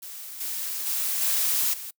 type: noise with level steps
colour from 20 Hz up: blue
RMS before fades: -39 / -31 / -27 / -24 / -37 dBFS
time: 0.02-1.91 s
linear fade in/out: 10 ms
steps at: 0.4 / 0.86 / 1.21 / 1.73 s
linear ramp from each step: 10 ms
effects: noise-tail reverb RT60 0.1 s tail -25 dB re dry